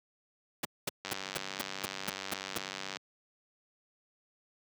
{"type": "noise bursts", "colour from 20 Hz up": "pink", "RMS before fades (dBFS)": -32, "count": 9, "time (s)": [0.63, 2.579], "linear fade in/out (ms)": 5, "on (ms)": 21, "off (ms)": 220}
{"type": "click train", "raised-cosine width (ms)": 0.2, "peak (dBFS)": -20, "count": 186, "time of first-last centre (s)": [1.05, 2.969], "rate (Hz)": 96.4}
{"effects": ["high-pass 150 Hz 12 dB/octave"]}